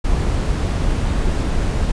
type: noise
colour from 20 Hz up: brown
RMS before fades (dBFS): -18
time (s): 0.04-1.92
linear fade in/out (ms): 10
effects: resampled to 22050 Hz